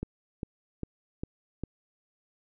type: click train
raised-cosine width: 3 ms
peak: -20 dBFS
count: 5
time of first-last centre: 0.03-1.636 s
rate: 2.49 Hz
effects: none